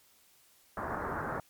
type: low-pass noise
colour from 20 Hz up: white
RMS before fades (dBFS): -36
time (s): 0.77-1.4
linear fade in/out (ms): 2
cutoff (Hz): 1600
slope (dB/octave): 48
effects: white hiss -64 dBFS RMS until 1.49 s + MP3 96 kbps